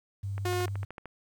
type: tone with vibrato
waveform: sine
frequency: 99 Hz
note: G2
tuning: 18 cents sharp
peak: -31 dBFS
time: 0.23-0.85 s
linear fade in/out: 10 ms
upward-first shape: sine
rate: 17 Hz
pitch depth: 9 cents each way
type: click train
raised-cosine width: 0.5 ms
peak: -26 dBFS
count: 10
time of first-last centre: 0.38-1.057 s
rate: 13.3 Hz
type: tone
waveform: sawtooth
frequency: 359.7 Hz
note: F#4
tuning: 49 cents flat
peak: -25 dBFS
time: 0.45-0.66 s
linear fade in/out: 5 ms
effects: 10-bit